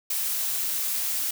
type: noise with amplitude modulation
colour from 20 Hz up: blue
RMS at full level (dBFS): -26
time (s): 0.1-1.31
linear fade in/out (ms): 5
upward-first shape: sine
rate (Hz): 258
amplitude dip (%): 30
effects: none